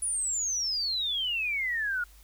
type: exponential sweep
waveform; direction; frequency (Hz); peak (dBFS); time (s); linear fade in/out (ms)
sine; down; 10020 to 1407; -27; 0.02-2.04; 5
effects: added 50 Hz sine -52 dBFS peak until 2.23 s + white hiss -59 dBFS RMS until 2.23 s